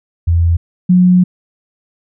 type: tone pair in turn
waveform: sine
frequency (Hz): 84.5 / 180.92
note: E2 / F#3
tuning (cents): +43 / -39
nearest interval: octave + minor second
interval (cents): 1318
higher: second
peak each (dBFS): -8 / -5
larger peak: second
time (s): 0.27-0.57 / 0.89-1.24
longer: second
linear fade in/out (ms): 10
effects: none